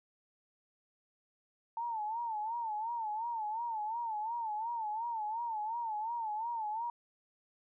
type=tone with vibrato; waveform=sine; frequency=894 Hz; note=A5; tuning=27 cents sharp; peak=-34 dBFS; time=1.77-6.9 s; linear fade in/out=2 ms; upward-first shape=sine; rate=2.8 Hz; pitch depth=110 cents each way; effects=none